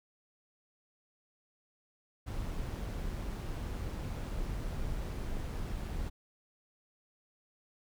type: noise with amplitude modulation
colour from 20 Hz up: brown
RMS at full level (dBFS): -36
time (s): 2.26-6.1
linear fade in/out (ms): 20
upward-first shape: sine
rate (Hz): 159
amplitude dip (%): 25
effects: none